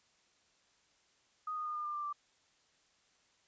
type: tone with pitch steps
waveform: sine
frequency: 1244.5 / 1232.3 / 1220.3 / 1208.4 / 1196.6 / 1184.9 / 1173.3 Hz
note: D#6 / D#6 / D#6 / D6 / D6 / D6 / D6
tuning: 0 / -17 / -34 / +49 / +32 / +15 / -2 cents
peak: -36 dBFS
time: 1.47-2.128 s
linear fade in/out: 5 ms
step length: 94 ms
effects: white hiss -71 dBFS RMS until 3.47 s + resampled to 16000 Hz